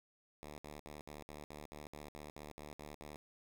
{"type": "tone bursts", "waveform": "5% pulse", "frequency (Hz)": 74.5, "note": "D2", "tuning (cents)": 25, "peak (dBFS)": -37, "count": 13, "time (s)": [0.43, 3.16], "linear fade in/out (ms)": 0, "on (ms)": 150, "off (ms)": 65, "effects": []}